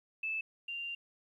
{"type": "tone pair in turn", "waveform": "sine", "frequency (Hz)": [2626, 2782], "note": ["E7", "F7"], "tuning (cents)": [-7, -7], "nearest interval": "minor second", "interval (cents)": 100, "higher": "second", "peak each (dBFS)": [-33, -37], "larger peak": "first", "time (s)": [[0.23, 0.41], [0.68, 0.95]], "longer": "second", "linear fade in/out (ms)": 5, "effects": ["12-bit"]}